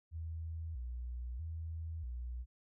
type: tone with vibrato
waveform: sine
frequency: 70.4 Hz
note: C#2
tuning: 27 cents sharp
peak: -39 dBFS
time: 0.11-2.46 s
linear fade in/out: 50 ms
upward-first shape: square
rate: 0.78 Hz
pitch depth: 250 cents each way
effects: none